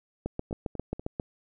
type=two click trains; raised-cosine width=2 ms; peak=-24 / -17 dBFS; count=3 / 8; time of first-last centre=0.51-0.995 / 0.26-1.198 s; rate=4.12 / 7.46 Hz; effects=none